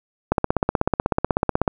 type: click train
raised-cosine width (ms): 1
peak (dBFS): -3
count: 23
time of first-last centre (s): 0.32-1.678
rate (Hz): 16.2
effects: none